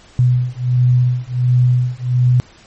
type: beating tone pair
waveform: sine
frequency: 123.9 / 125.3 Hz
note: B2 / B2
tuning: +6 / +25 cents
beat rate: 1.4 Hz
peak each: -14 dBFS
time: 0.19-2.4 s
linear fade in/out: 0 ms
effects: pink hiss -45 dBFS RMS until 2.66 s + MP3 32 kbps